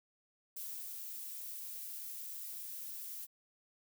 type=noise with ADSR envelope; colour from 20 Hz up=violet; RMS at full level=-43 dBFS; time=0.56-3.27 s; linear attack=10 ms; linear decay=300 ms; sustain=-2 dB; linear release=31 ms; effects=none